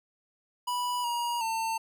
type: tone with pitch steps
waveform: square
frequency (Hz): 982 / 952 / 900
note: B5 / A#5 / A5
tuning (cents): -10 / +36 / +39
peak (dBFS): -29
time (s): 0.67-1.78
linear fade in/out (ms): 10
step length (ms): 370
effects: none